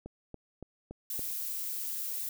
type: click train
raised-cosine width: 2 ms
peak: -29 dBFS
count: 5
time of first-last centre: 0.06-1.193 s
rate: 3.53 Hz
type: noise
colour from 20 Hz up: violet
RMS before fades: -36 dBFS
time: 1.1-2.29 s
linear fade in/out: 2 ms
effects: none